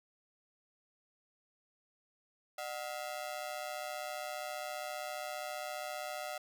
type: ring-modulated tone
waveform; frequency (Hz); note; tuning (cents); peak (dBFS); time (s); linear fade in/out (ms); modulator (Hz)
sawtooth; 672; E5; +33; -32; 2.58-6.38; 5; 67.5
effects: none